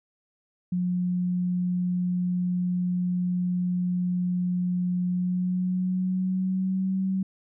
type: tone with pitch glide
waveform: sine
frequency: 179.4 to 190.07 Hz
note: F3 to F#3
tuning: +47 to +47 cents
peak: -23 dBFS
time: 0.72-7.23 s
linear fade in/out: 5 ms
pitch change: +100 cents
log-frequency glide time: 5.06-6.99 s
effects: none